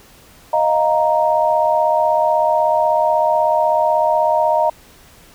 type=chord; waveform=sine; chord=Eb suspended second; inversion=none; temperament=equal; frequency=622.3 / 698.5 / 932.3 Hz; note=Eb5 / F5 / Bb5; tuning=0 / 0 / 0 cents; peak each=-16 / -19 / -16 dBFS; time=0.53-4.7 s; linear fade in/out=5 ms; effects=pink hiss -46 dBFS RMS until 5.34 s